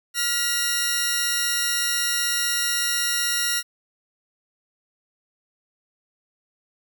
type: tone cluster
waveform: 15% pulse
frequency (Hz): 1409 / 1925 / 5580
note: F6 / B6 / F8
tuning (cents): +15 / -45 / -2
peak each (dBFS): -20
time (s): 0.14-3.63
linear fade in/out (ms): 50
effects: none